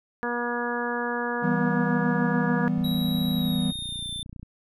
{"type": "harmonic tone", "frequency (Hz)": 240, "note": "B3", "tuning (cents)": -49, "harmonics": [1, 2, 3, 4, 5, 6, 7], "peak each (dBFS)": [-32, -31, -36, -33, -36, -36, -32], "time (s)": [0.23, 2.68], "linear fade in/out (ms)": 0}
{"type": "chord", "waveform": "triangle", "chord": "E minor", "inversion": "none", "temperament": "equal", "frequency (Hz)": [164.81, 196, 246.9], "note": ["E3", "G3", "B3"], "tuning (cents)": [0, 0, 0], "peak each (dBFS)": -25, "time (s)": [1.42, 3.72], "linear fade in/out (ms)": 20}
{"type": "click train", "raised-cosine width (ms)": 5, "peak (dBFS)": -28, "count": 50, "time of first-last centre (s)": [2.78, 4.43], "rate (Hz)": 29.7}
{"type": "tone with pitch glide", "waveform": "square", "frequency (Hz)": [3855, 3556], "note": ["B7", "A7"], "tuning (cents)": [-43, 18], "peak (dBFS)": -32, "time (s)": [2.84, 4.23], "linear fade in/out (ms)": 5, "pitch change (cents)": -139, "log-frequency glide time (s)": [3.32, 4.1]}
{"effects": []}